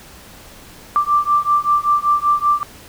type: beating tone pair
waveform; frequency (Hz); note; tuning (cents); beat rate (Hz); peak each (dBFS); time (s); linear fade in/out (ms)
sine; 1174.7 / 1179.9; D6 / D6; 0 / +8; 5.2; -16; 0.96-2.63; 0
effects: pink hiss -41 dBFS RMS until 2.88 s